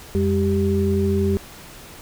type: tone cluster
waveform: sine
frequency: 88.5 / 200.7 / 391 Hz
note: F2 / G3 / G4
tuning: +23 / +41 / -4 cents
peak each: -21 dBFS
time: 0.15-1.37 s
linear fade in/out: 0 ms
effects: pink hiss -41 dBFS RMS until 2.01 s